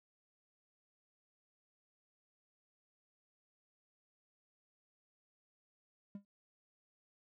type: tone with exponential decay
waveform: triangle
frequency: 200.9 Hz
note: G3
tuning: 43 cents sharp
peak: -38 dBFS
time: 6.15-6.25 s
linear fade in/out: 2 ms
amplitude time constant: 21 ms
effects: none